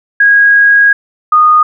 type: tone pair in turn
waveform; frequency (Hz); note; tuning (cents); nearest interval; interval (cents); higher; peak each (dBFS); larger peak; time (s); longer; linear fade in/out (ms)
sine; 1644 / 1231.6; G#6 / D#6; -18 / -18; perfect fourth; 500; first; -3; neither; 0.2-0.93 / 1.32-1.63; first; 5
effects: none

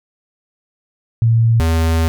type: tone pair in turn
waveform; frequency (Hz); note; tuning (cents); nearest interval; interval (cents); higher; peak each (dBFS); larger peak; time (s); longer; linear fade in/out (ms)
sine / square; 114.6 / 81.62; A#2 / E2; -29 / -17; tritone; 588; first; -9 / -13; first; 1.22-1.6 / 1.6-2.08; second; 0
effects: none

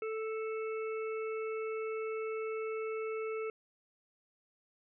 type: harmonic tone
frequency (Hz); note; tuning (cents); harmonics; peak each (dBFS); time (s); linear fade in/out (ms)
440; A4; 0; 1 / 3 / 5 / 6; -35 / -45 / -49 / -51; 0.02-3.5; 2
effects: none

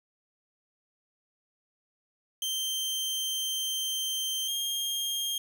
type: tone pair in turn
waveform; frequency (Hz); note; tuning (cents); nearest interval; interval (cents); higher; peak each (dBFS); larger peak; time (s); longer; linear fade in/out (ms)
sawtooth; 3136 / 3220; G7 / G7; 0 / +46; unison; 46; second; -26; neither; 2.42-4.48 / 4.48-5.38; first; 2
effects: none

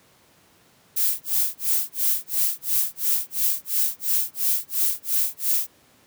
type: noise with tremolo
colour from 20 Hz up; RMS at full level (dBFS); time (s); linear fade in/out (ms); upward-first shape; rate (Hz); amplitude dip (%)
violet; -20; 0.96-5.67; 10; sine; 2.9; 100
effects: pink hiss -57 dBFS RMS until 6.06 s + high-pass 100 Hz 12 dB/octave

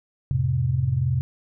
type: chord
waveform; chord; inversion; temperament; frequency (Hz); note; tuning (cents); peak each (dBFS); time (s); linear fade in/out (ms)
sine; F major; none; equal; 87.31 / 110 / 130.81; F2 / A2 / C3; 0 / 0 / 0; -27 / -27 / -21; 0.31-1.21; 0
effects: none

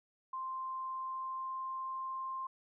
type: tone with pitch glide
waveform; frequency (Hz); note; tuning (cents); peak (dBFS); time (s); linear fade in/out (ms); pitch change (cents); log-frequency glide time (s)
sine; 1046.5 to 1053.8; C6 to C6; 0 to +12; -37; 0.33-2.47; 5; +12; 0.87-2.32
effects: none

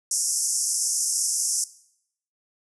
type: band-pass noise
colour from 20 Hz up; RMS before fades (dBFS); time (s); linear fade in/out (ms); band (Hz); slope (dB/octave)
pink; -25; 0.11-1.64; 2; 5300 to 11000; 96
effects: noise-tail reverb RT60 0.7 s tail -18 dB re dry

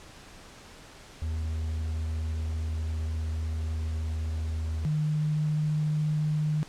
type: tone pair in turn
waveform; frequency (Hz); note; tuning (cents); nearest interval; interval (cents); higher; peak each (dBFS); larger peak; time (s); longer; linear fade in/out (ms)
triangle / sine; 79.4 / 152.38; D#2 / D#3; +36 / -36; major seventh; 1128; second; -26 / -24; second; 1.22-4.85 / 4.85-6.63; first; 0
effects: pink hiss -49 dBFS RMS until 6.68 s + low-pass 8000 Hz 12 dB/octave

